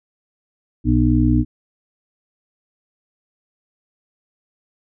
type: harmonic tone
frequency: 61.1 Hz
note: B1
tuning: 18 cents flat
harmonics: 1 / 2 / 4 / 5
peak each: -18 / -18 / -18 / -18 dBFS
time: 0.84-1.45 s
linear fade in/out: 50 ms
effects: none